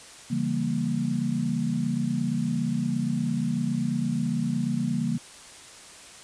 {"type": "chord", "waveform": "sine", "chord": "C# diminished seventh", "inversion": "none", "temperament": "equal with one note detuned", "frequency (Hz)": [138.59, 166.73, 196, 233.1], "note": ["C#3", "E3", "G3", "Bb3"], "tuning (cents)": [0, 20, 0, 0], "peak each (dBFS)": [-31, -30, -31, -27], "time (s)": [0.3, 5.18], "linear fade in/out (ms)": 10, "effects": ["white hiss -46 dBFS RMS until 6.23 s", "resampled to 22050 Hz"]}